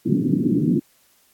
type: band-pass noise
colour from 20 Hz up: white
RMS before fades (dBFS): -19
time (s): 0.05-0.8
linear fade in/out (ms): 20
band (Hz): 130 to 320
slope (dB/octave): 48
effects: white hiss -59 dBFS RMS until 1.33 s + AAC 64 kbps